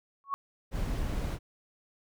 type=tone with exponential growth; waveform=sine; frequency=1108.7 Hz; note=C#6; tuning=in tune; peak=-24 dBFS; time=0.24-0.34 s; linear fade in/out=0 ms; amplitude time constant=21 ms
type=noise; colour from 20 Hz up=brown; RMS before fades=-32 dBFS; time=0.71-1.39 s; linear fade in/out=50 ms
effects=none